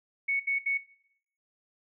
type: tone bursts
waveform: sine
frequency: 2217 Hz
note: C#7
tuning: in tune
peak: -25 dBFS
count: 3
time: 0.28-0.778 s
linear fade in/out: 10 ms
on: 120 ms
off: 69 ms
effects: noise-tail reverb RT60 0.7 s tail -19 dB re dry